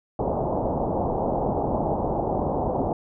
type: low-pass noise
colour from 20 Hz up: white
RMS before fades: -25 dBFS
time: 0.19-2.93 s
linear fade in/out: 2 ms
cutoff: 870 Hz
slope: 48 dB/octave
effects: none